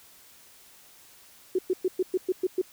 sine tone bursts, 370 Hz, F#4, in tune, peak -21 dBFS, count 8, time 1.55-2.616 s, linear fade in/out 5 ms, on 37 ms, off 110 ms, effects white hiss -54 dBFS RMS until 2.72 s

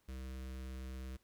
square tone with notch filter, 64.9 Hz, C2, 13 cents flat, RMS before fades -45 dBFS, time 0.08-1.17 s, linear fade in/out 10 ms, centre 820 Hz, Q 1.6, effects pink hiss -75 dBFS RMS until 1.23 s

